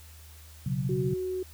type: chord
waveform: sine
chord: B suspended second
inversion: none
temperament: equal with one note detuned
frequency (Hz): 123.47 / 138.19 / 185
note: B2 / C#3 / F#3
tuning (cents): 0 / -5 / 0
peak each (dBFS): -33 / -29 / -33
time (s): 0.66-1.14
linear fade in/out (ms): 5
type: tone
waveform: sine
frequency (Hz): 370.2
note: F#4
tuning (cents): +1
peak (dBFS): -29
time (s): 0.89-1.43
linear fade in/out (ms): 5
effects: added 78 Hz sine -48 dBFS peak until 1.53 s + white hiss -54 dBFS RMS until 1.53 s